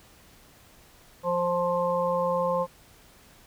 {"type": "harmonic tone", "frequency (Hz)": 175.7, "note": "F3", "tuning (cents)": 11, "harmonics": [1, 3, 5, 6], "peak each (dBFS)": [-34, -25, -32, -29], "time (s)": [1.23, 2.67], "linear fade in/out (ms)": 50, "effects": ["pink hiss -55 dBFS RMS until 3.46 s"]}